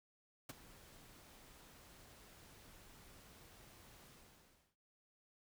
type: noise with ADSR envelope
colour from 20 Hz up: pink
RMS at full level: -45 dBFS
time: 0.49-4.76 s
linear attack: 6 ms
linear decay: 22 ms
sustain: -16 dB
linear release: 700 ms
effects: none